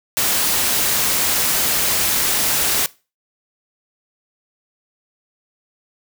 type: noise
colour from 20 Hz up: white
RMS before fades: -18 dBFS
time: 0.17-2.86 s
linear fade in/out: 0 ms
effects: noise-tail reverb RT60 0.3 s tail -20 dB re dry